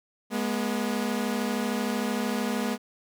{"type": "tone pair together", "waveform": "sawtooth", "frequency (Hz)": [208.9, 242], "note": ["G#3", "B3"], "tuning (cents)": [10, -35], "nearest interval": "minor third", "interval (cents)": 255, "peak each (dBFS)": -25, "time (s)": [0.3, 2.78], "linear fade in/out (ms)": 50, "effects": []}